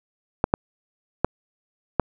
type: clicks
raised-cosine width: 1 ms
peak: -3 dBFS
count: 4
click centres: 0.441 / 0.539 / 1.246 / 1.997 s
effects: none